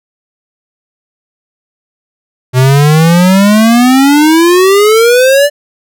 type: exponential sweep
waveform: square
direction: up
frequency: 125.1 to 590 Hz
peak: -4 dBFS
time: 2.53-5.5 s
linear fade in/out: 50 ms
effects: none